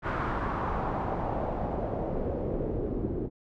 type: noise with low-pass filter sweep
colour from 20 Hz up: pink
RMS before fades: -31 dBFS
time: 0.02-3.3 s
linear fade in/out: 50 ms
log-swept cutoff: 1400 to 340 Hz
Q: 2.2
effects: none